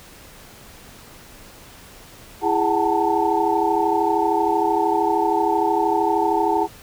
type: tone cluster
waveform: sine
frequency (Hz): 333.1 / 412.7 / 748 / 872 / 905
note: E4 / G#4 / F#5 / A5 / A5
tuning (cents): +18 / -11 / +19 / -16 / +48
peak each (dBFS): -23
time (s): 2.41-6.68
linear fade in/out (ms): 50
effects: pink hiss -44 dBFS RMS until 6.82 s